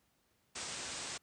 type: low-pass noise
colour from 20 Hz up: white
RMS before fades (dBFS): -43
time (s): 0.55-1.18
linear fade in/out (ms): 10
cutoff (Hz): 8800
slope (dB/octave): 96
effects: pink hiss -75 dBFS RMS until 1.22 s + high-pass 60 Hz 12 dB/octave